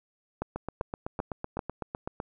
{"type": "two click trains", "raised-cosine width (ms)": 1, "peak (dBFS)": [-16, -19], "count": [4, 14], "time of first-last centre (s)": [[0.42, 1.592], [0.56, 2.201]], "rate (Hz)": [2.56, 7.92], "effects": []}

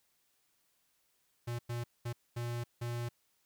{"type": "tone bursts at uneven times", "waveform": "square", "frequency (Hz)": 119.3, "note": "A#2", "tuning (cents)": 41, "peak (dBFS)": -36, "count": 5, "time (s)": [[1.47, 1.59], [1.69, 1.84], [2.05, 2.13], [2.36, 2.64], [2.81, 3.09]], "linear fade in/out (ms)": 10, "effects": ["white hiss -75 dBFS RMS until 3.45 s"]}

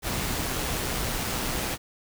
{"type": "noise with amplitude modulation", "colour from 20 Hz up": "pink", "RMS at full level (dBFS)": -28, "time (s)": [0.02, 1.78], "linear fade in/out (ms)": 50, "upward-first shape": "sine", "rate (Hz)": 126, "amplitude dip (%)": 25, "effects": []}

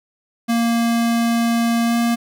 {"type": "tone with pitch glide", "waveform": "square", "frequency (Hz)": [232.6, 234.4], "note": ["A#3", "A#3"], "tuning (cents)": [-4, 10], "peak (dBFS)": -16, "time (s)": [0.48, 2.16], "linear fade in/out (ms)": 20, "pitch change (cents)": 14, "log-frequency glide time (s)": [1.85, 1.96], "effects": []}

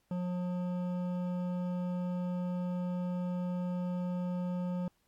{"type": "tone with hard clipping", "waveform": "sine", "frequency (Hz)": 179.1, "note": "F3", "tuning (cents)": 44, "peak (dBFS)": -34, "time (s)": [0.11, 4.88], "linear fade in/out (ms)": 2, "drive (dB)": 11, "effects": ["pink hiss -75 dBFS RMS until 5.07 s", "AAC 64 kbps"]}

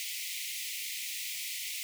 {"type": "high-pass noise", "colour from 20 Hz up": "pink", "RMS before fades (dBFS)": -38, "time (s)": [0, 1.83], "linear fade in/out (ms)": 0, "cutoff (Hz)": 2000, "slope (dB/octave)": 96, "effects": []}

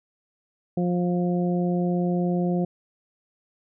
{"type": "harmonic tone", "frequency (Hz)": 176.9, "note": "F3", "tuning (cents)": 23, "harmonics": [1, 2, 3, 4], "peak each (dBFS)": [-22, -28, -32, -34], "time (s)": [0.77, 2.65], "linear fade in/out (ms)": 5, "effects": []}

